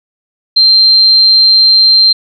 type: tone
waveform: sine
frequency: 4152 Hz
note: C8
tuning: 14 cents flat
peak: -3 dBFS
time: 0.56-2.13 s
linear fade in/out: 10 ms
effects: none